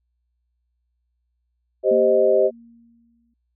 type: chord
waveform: sine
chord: C minor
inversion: second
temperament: equal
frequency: 392 / 523.3 / 622.3 Hz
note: G4 / C5 / Eb5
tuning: 0 / 0 / 0 cents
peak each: -18 dBFS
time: 1.83-2.51 s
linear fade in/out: 50 ms
type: tone with exponential decay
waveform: sine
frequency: 233.1 Hz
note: A#3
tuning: in tune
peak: -24 dBFS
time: 1.91-3.34 s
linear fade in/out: 5 ms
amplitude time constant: 310 ms
effects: added 60 Hz sine -69 dBFS peak until 3.55 s